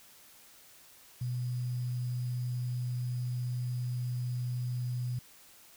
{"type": "tone with sample-and-hold", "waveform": "sine", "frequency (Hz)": 123.47, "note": "B2", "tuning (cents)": 0, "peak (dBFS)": -31, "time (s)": [1.21, 5.19], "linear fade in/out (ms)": 5, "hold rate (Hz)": 4900, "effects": ["white hiss -57 dBFS RMS until 5.76 s"]}